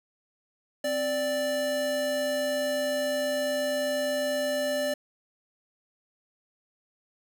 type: tone pair together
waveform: square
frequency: 261.6 / 587.6 Hz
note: C4 / D5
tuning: 0 / +1 cents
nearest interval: octave + major second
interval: 1401 cents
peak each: -36 / -27 dBFS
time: 0.84-4.94 s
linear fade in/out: 5 ms
effects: none